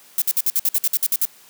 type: noise bursts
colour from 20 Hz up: violet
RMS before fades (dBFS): -18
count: 12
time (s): 0.18-1.253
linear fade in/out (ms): 2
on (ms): 39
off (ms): 55
effects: white hiss -49 dBFS RMS until 1.49 s + high-pass 150 Hz 12 dB/octave